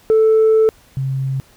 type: tone pair in turn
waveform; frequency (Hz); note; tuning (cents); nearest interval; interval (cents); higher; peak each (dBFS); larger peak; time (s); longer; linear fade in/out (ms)
sine; 440 / 133.95; A4 / C3; 0 / +41; octave + major sixth; 2059; first; -7 / -17; first; 0.1-0.69 / 0.97-1.4; first; 0
effects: tanh soft clip ceiling -7 dBFS + pink hiss -50 dBFS RMS until 1.56 s